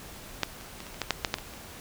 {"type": "clicks", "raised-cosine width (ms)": 0.2, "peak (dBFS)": [-7, -27, -22, -26, -28, -11, -6, -7, -8, -20, -30], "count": 11, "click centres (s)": [0.433, 0.611, 0.804, 0.867, 0.944, 1.017, 1.107, 1.248, 1.341, 1.385, 1.537], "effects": ["pink hiss -45 dBFS RMS until 1.8 s"]}